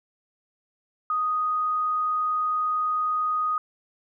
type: tone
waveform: sine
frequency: 1244.5 Hz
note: D#6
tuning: in tune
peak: -22 dBFS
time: 1.1-3.58 s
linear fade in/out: 2 ms
effects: none

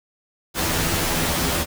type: noise with comb filter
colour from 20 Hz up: pink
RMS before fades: -22 dBFS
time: 0.54-1.66 s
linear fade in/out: 50 ms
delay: 12 ms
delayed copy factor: +0.95
effects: none

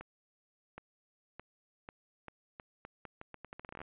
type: accelerating click train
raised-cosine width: 0.5 ms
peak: -30 dBFS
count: 21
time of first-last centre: 0.01-3.816 s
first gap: 770 ms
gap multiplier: 0.8
effects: resampled to 8000 Hz

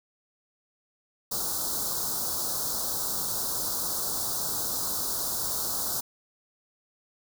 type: band-stop noise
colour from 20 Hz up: white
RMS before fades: -30 dBFS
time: 1.31-6.01 s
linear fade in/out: 10 ms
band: 1400 to 4000 Hz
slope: 48 dB/octave
effects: none

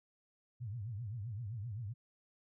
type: tone with vibrato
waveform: sine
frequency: 110 Hz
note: A2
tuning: in tune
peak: -39 dBFS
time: 0.6-1.94 s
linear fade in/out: 20 ms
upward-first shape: triangle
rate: 7.7 Hz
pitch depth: 270 cents each way
effects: none

